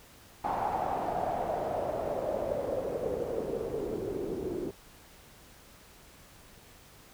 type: noise with low-pass filter sweep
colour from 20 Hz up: white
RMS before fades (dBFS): -33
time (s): 0.44-4.71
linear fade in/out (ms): 5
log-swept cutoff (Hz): 850 to 360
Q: 5.8
effects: pink hiss -55 dBFS RMS until 7.13 s